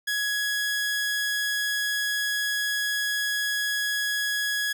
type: tone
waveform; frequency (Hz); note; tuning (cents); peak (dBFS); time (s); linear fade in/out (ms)
sawtooth; 1672; G#6; +11; -21; 0.07-4.73; 10
effects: none